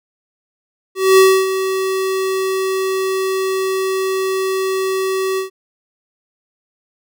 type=tone with ADSR envelope; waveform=square; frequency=380.8 Hz; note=F#4; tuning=50 cents sharp; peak=-6 dBFS; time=0.95-5.5 s; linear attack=230 ms; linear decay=280 ms; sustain=-11 dB; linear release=120 ms; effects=none